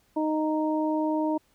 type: harmonic tone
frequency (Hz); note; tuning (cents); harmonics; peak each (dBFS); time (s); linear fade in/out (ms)
310; D#4; -6; 1 / 2 / 3; -25 / -30 / -31; 0.16-1.38; 10
effects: pink hiss -66 dBFS RMS until 1.54 s